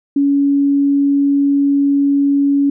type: tone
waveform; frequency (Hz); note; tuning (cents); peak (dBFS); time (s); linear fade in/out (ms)
sine; 281.2; C#4; +25; -10; 0.16-2.7; 5
effects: none